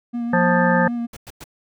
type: tone with vibrato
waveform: triangle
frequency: 236.9 Hz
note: A#3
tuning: 28 cents sharp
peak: -20 dBFS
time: 0.13-1.07 s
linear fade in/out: 20 ms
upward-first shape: sine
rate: 6.5 Hz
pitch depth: 19 cents each way
type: harmonic tone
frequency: 176.3 Hz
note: F3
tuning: 17 cents sharp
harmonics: 1 / 3 / 5 / 7 / 9 / 10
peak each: -19 / -20 / -21 / -26 / -24 / -24 dBFS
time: 0.33-0.88 s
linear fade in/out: 5 ms
type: noise bursts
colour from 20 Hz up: pink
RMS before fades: -37 dBFS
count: 3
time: 1.13-1.441 s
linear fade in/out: 5 ms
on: 37 ms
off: 100 ms
effects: none